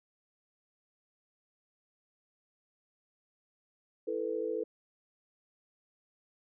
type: chord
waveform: sine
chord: E suspended fourth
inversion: none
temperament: equal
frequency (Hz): 329.6 / 440 / 493.9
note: E4 / A4 / B4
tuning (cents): 0 / 0 / 0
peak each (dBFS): -39 / -34 / -36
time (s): 4.07-4.64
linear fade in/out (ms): 10
effects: none